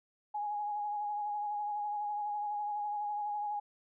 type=tone with vibrato; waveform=sine; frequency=831 Hz; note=G#5; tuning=1 cent sharp; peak=-33 dBFS; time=0.34-3.6 s; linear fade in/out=10 ms; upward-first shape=sine; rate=12 Hz; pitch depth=25 cents each way; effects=none